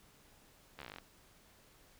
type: slowing click train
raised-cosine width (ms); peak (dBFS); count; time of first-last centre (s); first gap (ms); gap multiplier
0.3; -30; 12; 0.79-0.985; 13; 1.06
effects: pink hiss -64 dBFS RMS until 1.99 s